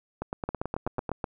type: two click trains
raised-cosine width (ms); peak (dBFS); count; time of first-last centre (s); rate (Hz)
1; -15 / -17; 7 / 9; 0.49-1.242 / 0.22-1.092; 7.98 / 9.17
effects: none